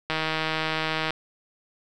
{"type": "click train", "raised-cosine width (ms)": 0.3, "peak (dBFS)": -10, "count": 160, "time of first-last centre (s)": [0.1, 1.106], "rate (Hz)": 158, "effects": []}